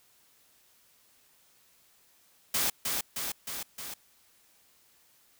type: noise with echo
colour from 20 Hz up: white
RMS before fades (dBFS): -28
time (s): 2.54-2.7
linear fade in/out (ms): 5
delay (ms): 310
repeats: 4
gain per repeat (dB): -3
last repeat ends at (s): 3.94
effects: white hiss -64 dBFS RMS until 5.39 s